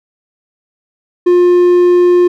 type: tone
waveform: triangle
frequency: 354.8 Hz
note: F4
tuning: 27 cents sharp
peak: -3 dBFS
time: 1.26-2.28 s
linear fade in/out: 10 ms
effects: none